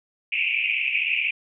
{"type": "band-pass noise", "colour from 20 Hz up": "pink", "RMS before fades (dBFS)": -24, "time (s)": [0.32, 1.31], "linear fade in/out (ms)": 5, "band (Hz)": [2300, 2700], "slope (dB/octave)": 96, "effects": []}